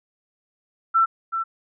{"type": "tone with echo", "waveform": "sine", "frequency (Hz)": 1340, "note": "E6", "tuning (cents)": 28, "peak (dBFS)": -14, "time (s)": [0.94, 1.06], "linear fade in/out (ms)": 20, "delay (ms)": 380, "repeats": 1, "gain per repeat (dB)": -8, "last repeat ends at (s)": 1.44, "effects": []}